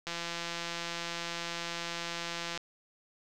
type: click train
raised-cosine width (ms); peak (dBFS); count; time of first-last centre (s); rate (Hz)
0.2; -19; 427; 0.07-2.576; 170
effects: none